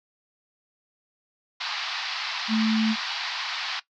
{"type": "band-pass noise", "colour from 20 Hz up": "white", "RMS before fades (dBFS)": -31, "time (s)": [1.6, 3.8], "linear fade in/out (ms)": 10, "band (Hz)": [760, 4900], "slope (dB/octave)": 48}
{"type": "tone", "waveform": "sine", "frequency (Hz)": 220, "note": "A3", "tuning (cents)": 0, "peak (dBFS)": -20, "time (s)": [2.48, 2.96], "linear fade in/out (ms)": 50}
{"effects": ["noise-tail reverb RT60 0.1 s tail -17 dB re dry"]}